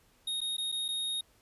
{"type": "tone with dropouts", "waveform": "square", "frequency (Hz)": 3729, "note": "A#7", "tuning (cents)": 0, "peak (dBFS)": -32, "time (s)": [0.27, 1.21], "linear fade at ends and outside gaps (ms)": 5, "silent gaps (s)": [[0.406, 0.414], [0.568, 0.58], [0.718, 0.723], [0.882, 0.886]], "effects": ["pink hiss -66 dBFS RMS until 1.41 s", "resampled to 32000 Hz"]}